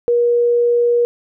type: tone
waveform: sine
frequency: 477.6 Hz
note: A#4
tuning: 42 cents sharp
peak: -11 dBFS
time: 0.08-1.05 s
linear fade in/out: 0 ms
effects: none